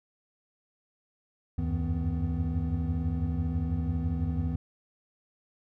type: tone cluster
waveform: triangle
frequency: 75.3 / 87.4 / 93.4 / 160.4 / 250.6 Hz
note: D2 / F2 / F#2 / E3 / B3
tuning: +44 / +2 / +17 / -47 / +25 cents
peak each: -29 / -33 / -33 / -31 / -33 dBFS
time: 1.58-4.56 s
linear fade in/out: 5 ms
effects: none

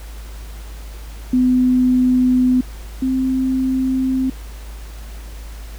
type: tone pair in turn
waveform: sine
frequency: 252.7 / 260.9 Hz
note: B3 / C4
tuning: +40 / -5 cents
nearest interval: minor second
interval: 55 cents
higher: second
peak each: -11 / -15 dBFS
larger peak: first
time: 1.33-2.61 / 3.02-4.3 s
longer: neither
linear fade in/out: 5 ms
effects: added 53 Hz sine -30 dBFS peak until 5.78 s + pink hiss -42 dBFS RMS until 5.78 s

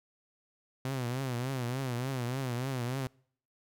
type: tone with vibrato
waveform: sawtooth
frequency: 127.3 Hz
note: C3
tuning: 47 cents flat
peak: -28 dBFS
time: 0.85-3.07 s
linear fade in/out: 2 ms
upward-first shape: triangle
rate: 3.4 Hz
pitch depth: 140 cents each way
effects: noise-tail reverb RT60 0.6 s tail -26 dB re dry

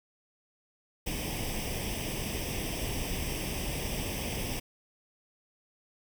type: noise with comb filter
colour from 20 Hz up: pink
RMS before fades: -34 dBFS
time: 1.06-4.6 s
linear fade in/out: 10 ms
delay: 0.36 ms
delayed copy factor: +0.8
effects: none

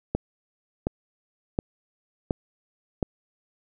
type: click train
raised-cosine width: 2 ms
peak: -10 dBFS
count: 5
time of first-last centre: 0.15-3.028 s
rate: 1.39 Hz
effects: none

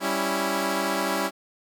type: chord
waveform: 10% pulse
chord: C# diminished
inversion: second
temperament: equal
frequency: 196 / 277.2 / 329.6 Hz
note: G3 / C#4 / E4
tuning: 0 / 0 / 0 cents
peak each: -20 dBFS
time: 0-1.31 s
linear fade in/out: 50 ms
effects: none

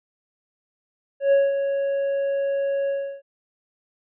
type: tone with ADSR envelope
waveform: triangle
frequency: 554.4 Hz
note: C#5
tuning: in tune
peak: -11 dBFS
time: 1.2-3.22 s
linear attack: 120 ms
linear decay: 200 ms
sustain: -8 dB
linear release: 330 ms
effects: resampled to 8000 Hz

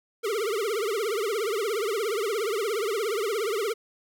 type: tone with vibrato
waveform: square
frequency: 427.2 Hz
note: G#4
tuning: 49 cents sharp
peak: -26 dBFS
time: 0.23-3.74 s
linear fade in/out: 20 ms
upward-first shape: triangle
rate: 17 Hz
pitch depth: 210 cents each way
effects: none

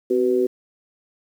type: tone with amplitude modulation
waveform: sine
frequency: 376 Hz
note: F#4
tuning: 28 cents sharp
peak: -12 dBFS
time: 0.1-0.47 s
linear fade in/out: 10 ms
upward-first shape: sine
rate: 119 Hz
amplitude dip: 90%
effects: 8-bit

